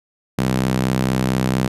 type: tone with high-pass filter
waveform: sawtooth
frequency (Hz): 64.4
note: C2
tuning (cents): -27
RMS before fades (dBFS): -19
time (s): 0.38-1.68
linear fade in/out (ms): 5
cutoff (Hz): 160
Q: 1.9
effects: resampled to 32000 Hz